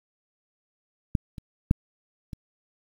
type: clicks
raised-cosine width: 5 ms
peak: -9 / -25 / -6 / -23 dBFS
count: 4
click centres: 1.152 / 1.382 / 1.711 / 2.332 s
effects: 8-bit